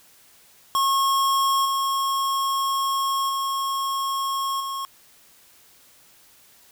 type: tone with level steps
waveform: square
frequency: 1088 Hz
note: C#6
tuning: 33 cents flat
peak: -19 / -22 / -24 / -28 dBFS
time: 0.75-4.85 s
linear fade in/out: 0 ms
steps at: 1.65 / 3.29 / 4.6 s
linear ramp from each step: 5 ms
effects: white hiss -54 dBFS RMS until 6.71 s